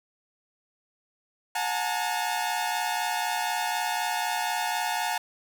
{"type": "tone cluster", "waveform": "sawtooth", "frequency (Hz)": [725, 844, 908], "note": ["F#5", "G#5", "A#5"], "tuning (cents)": [-35, 28, -46], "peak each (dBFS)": -27, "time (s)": [1.55, 5.18], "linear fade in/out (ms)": 5, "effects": []}